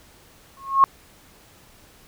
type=tone with exponential growth; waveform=sine; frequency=1087 Hz; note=C#6; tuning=34 cents flat; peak=-7 dBFS; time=0.57-0.84 s; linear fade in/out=0 ms; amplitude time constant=58 ms; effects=pink hiss -52 dBFS RMS until 2.07 s